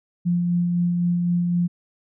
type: tone with tremolo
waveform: sine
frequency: 174.61 Hz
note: F3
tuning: in tune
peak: -17 dBFS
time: 0.25-1.68 s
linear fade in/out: 20 ms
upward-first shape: sine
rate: 3.9 Hz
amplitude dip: 25%
effects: none